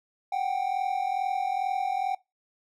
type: tone pair together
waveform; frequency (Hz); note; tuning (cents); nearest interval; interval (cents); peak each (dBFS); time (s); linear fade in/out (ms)
triangle; 741.7 / 784; F#5 / G5; +4 / 0; minor second; 96; -27 / -26; 0.32-2.15; 5
effects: noise-tail reverb RT60 0.2 s tail -20 dB re dry